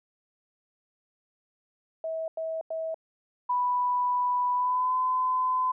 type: tone bursts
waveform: sine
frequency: 646 Hz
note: E5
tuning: 35 cents flat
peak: -29 dBFS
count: 3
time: 2.04-2.944 s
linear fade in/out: 2 ms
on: 240 ms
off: 92 ms
type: tone with pitch glide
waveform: sine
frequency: 987.8 to 1017.9 Hz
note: B5 to C6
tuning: 0 to -48 cents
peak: -23 dBFS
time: 3.49-5.72 s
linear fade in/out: 10 ms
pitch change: +52 cents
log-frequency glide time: 4.54-4.95 s
effects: none